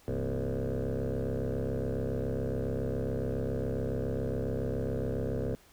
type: tone with frequency modulation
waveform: sine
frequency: 183 Hz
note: F#3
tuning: 19 cents flat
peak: -27 dBFS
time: 0.08-5.55 s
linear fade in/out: 0 ms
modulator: 67.2 Hz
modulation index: 5.5
effects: tanh soft clip ceiling -28 dBFS + pink hiss -60 dBFS RMS until 5.72 s